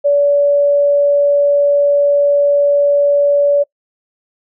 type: tone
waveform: sine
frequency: 573 Hz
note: D5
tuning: 43 cents flat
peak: -8 dBFS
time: 0.04-3.64 s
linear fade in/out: 20 ms
effects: noise-tail reverb RT60 0.1 s tail -23 dB re dry